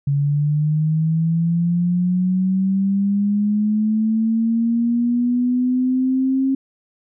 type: linear sweep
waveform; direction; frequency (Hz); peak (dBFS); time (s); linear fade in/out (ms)
sine; up; 140 to 268.9; -15; 0.07-6.55; 5
effects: none